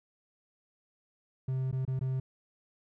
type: tone with dropouts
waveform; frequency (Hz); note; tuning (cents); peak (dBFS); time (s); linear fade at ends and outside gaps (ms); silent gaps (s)
triangle; 130.81; C3; 0; -27; 1.48-2.2; 5; 1.714-1.726 / 1.852-1.877 / 1.993-2.01
effects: none